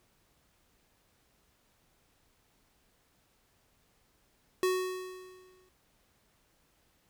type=tone with exponential decay; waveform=square; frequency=370 Hz; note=F#4; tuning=in tune; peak=-25 dBFS; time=4.63-5.69 s; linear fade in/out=1 ms; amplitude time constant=230 ms; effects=pink hiss -70 dBFS RMS until 7.09 s